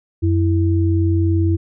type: tone pair together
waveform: sine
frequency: 91.16 / 329.6 Hz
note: F#2 / E4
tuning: -25 / 0 cents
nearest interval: octave + minor seventh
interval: 2225 cents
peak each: -14 / -19 dBFS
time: 0.22-1.57 s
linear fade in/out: 20 ms
effects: none